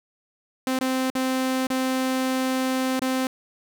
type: tone with dropouts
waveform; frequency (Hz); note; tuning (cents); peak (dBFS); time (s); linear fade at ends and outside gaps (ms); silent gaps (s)
sawtooth; 260; C4; -11; -18; 0.67-3.27; 2; 0.789-0.81 / 1.102-1.152 / 1.669-1.702 / 2.995-3.018
effects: none